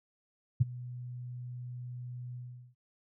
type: tone with ADSR envelope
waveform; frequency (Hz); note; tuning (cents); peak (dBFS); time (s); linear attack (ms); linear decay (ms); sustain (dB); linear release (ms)
sine; 123.47; B2; 0; -18; 0.6-2.75; 14; 21; -21; 400
effects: none